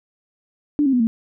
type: tone with pitch steps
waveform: sine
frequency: 293.7 / 269.3 / 247 / 226.5 Hz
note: D4 / C#4 / B3 / A#3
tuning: 0 / -50 / 0 / -50 cents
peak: -14 dBFS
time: 0.79-1.07 s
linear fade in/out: 0 ms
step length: 70 ms
effects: none